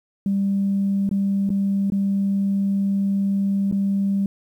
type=tone with dropouts; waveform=sine; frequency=197.4 Hz; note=G3; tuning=12 cents sharp; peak=-17 dBFS; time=0.26-4.26 s; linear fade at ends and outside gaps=2 ms; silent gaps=1.092-1.112 / 1.493-1.502 / 1.901-1.921 / 3.714-3.724 s; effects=tanh soft clip ceiling -13 dBFS + 9-bit